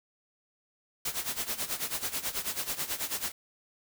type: noise with tremolo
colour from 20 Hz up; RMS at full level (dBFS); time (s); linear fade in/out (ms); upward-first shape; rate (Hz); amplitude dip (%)
white; -31; 1.05-3.32; 5; sine; 9.2; 80
effects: none